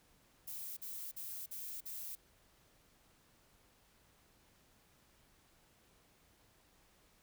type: noise bursts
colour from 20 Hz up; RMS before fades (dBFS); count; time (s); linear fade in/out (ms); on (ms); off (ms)
violet; -45; 5; 0.47-2.154; 10; 300; 46
effects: pink hiss -69 dBFS RMS until 7.22 s